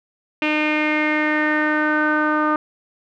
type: tone with low-pass filter sweep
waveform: sawtooth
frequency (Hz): 304.3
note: D#4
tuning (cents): -38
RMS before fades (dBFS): -19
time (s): 0.42-2.56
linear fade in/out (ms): 2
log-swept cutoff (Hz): 2600 to 1300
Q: 6
effects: none